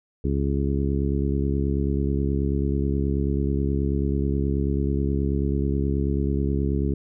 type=harmonic tone; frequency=69.3 Hz; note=C#2; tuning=in tune; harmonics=1 / 2 / 3 / 4 / 5 / 6; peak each=-24 / -27 / -29 / -30 / -31 / -32 dBFS; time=0.24-6.94 s; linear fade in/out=5 ms; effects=none